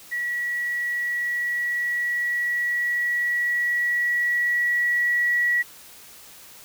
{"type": "tone with level ramp", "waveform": "sine", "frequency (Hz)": 1932, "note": "B6", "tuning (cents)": -39, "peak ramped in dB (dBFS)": [-24, -18], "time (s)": [0.11, 5.63], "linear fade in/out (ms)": 20, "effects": ["white hiss -46 dBFS RMS until 6.64 s"]}